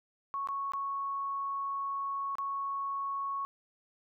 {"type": "tone with dropouts", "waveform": "sine", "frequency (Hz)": 1106, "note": "C#6", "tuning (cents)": -4, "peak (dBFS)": -32, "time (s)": [0.34, 3.45], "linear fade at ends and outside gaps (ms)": 0, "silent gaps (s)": [[0.473, 0.487], [0.72, 0.735], [2.354, 2.384]], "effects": []}